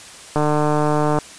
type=click train; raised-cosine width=1 ms; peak=-5 dBFS; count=125; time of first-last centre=0.36-1.187 s; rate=150 Hz; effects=white hiss -39 dBFS RMS until 1.38 s + resampled to 22050 Hz

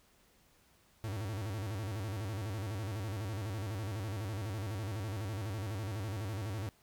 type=tone with vibrato; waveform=45% pulse; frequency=103.4 Hz; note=G#2; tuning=7 cents flat; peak=-36 dBFS; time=1.04-6.69 s; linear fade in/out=0 ms; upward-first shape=square; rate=12 Hz; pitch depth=140 cents each way; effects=pink hiss -67 dBFS RMS until 6.82 s

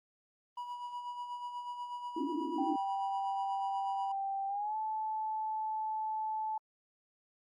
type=tone with tremolo; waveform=triangle; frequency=973 Hz; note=B5; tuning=26 cents flat; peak=-35 dBFS; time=0.57-4.12 s; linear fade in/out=5 ms; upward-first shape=sine; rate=8.2 Hz; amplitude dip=50%
type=band-pass noise; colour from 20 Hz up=pink; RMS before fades=-36 dBFS; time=2.16-2.76 s; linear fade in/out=5 ms; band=270 to 350 Hz; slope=96 dB/octave
type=tone with pitch glide; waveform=sine; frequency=784 to 869.9 Hz; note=G5 to A5; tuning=0 to -20 cents; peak=-33 dBFS; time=2.58-6.58 s; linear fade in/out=5 ms; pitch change=+180 cents; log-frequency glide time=4.47-4.76 s
effects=Opus 32 kbps

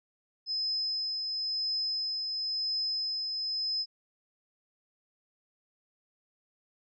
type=tone with tremolo; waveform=sine; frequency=5100 Hz; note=D#8; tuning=42 cents sharp; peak=-28 dBFS; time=0.46-3.86 s; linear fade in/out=50 ms; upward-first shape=triangle; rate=0.97 Hz; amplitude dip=35%; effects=none

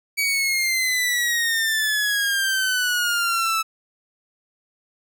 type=exponential sweep; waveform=sawtooth; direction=down; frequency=2280 to 1306 Hz; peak=-16 dBFS; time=0.17-3.63 s; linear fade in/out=20 ms; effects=none

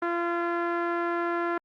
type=tone with low-pass filter; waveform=sawtooth; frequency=343.2 Hz; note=F4; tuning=30 cents flat; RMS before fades=-28 dBFS; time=0.02-1.58 s; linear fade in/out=5 ms; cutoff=1500 Hz; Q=2.7; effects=Opus 32 kbps

